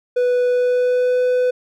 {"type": "tone with pitch glide", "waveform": "triangle", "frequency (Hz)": [493.9, 500.2], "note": ["B4", "B4"], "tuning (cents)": [0, 22], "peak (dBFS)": -12, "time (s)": [0.16, 1.51], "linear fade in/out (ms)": 10, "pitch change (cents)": 22, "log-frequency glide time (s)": [0.48, 1.21], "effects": []}